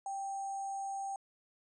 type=tone with sample-and-hold; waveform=sine; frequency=784 Hz; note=G5; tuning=in tune; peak=-36 dBFS; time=0.06-1.16 s; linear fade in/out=2 ms; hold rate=7350 Hz; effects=resampled to 24000 Hz